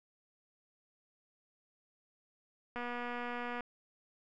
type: click train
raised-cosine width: 0.5 ms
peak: -26 dBFS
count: 206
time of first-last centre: 2.76-3.607 s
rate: 242 Hz
effects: none